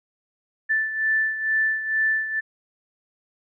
sine beating tone pair, 1760 / 1762.2 Hz, A6 / A6, 0 / +2 cents, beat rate 2.2 Hz, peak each -21 / -27 dBFS, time 0.69-2.41 s, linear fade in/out 20 ms, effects none

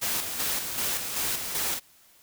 white noise with tremolo, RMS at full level -28 dBFS, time 0.01-1.8 s, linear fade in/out 20 ms, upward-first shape square, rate 2.6 Hz, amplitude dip 45%, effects white hiss -58 dBFS RMS until 2.22 s

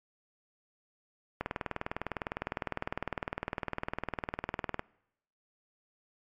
click train, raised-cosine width 0.5 ms, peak -17 dBFS, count 68, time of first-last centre 1.41-4.794 s, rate 19.8 Hz, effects noise-tail reverb RT60 0.8 s tail -24 dB re dry + MP3 64 kbps

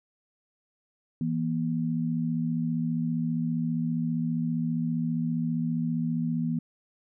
sine tone pair together, 164.29 / 239.3 Hz, E3 / A#3, -6 / +46 cents, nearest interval perfect fifth, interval 652 cents, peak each -28 dBFS, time 1.21-6.59 s, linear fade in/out 2 ms, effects none

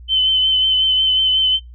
sine tone with vibrato, 3057 Hz, G7, 44 cents flat, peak -12 dBFS, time 0.08-1.6 s, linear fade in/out 50 ms, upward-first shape triangle, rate 5.5 Hz, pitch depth 27 cents each way, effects noise-tail reverb RT60 0.2 s tail -26 dB re dry + added 60 Hz sine -35 dBFS peak until 1.74 s

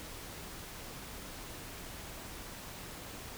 silence, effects pink hiss -46 dBFS RMS until 3.37 s

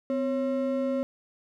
triangle ring-modulated tone, 401.7 Hz, G4, 42 cents sharp, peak -20 dBFS, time 0.1-1.03 s, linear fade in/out 0 ms, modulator 146 Hz, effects none

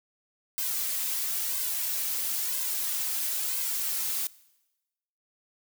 blue noise with flanger, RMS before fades -30 dBFS, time 0.58-4.27 s, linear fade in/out 0 ms, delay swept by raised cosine 1.9 to 3.9 ms, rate 1 Hz, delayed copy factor +0.9, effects noise-tail reverb RT60 1.0 s tail -21 dB re dry

